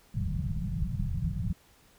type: low-pass noise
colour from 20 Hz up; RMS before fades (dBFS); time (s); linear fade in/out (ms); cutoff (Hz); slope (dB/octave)
white; -31; 0.14-1.53; 5; 190; 96
effects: pink hiss -61 dBFS RMS until 1.98 s